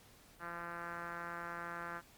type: tone with low-pass filter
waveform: 5% pulse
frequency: 171.2 Hz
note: F3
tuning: 34 cents flat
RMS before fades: -44 dBFS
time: 0.39-2.02 s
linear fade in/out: 50 ms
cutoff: 1500 Hz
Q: 2.9
effects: pink hiss -62 dBFS RMS until 2.17 s + Opus 48 kbps